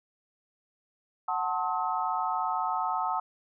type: chord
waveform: sine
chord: F# diminished seventh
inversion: none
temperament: just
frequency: 740 / 888 / 1065.6 / 1278.7 Hz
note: F#5 / A5 / C6 / Eb6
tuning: 0 / +16 / +31 / +47 cents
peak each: -32 / -31 / -35 / -32 dBFS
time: 1.28-3.2 s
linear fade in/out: 5 ms
effects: none